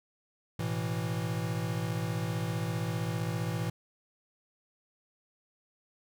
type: chord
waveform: square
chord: A suspended second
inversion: none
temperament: equal with one note detuned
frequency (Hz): 110 / 125.19 / 164.81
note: A2 / B2 / E3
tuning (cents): 0 / +24 / 0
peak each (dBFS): -35 / -38 / -35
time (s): 0.59-3.7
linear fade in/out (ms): 5
effects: none